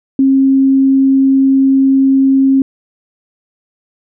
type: tone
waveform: sine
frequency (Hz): 269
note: C4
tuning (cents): +48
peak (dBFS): -6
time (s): 0.19-2.62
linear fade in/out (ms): 2
effects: none